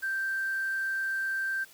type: tone with quantisation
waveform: sine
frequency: 1568 Hz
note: G6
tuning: in tune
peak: -28 dBFS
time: 0.02-1.65 s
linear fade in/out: 20 ms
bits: 8
effects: white hiss -55 dBFS RMS until 1.73 s